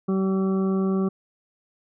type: harmonic tone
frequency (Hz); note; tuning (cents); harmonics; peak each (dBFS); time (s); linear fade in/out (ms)
191.3; G3; -42; 1 / 2 / 3 / 4 / 6 / 7; -21 / -26 / -39 / -41 / -37 / -44; 0.08-1.09; 10
effects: none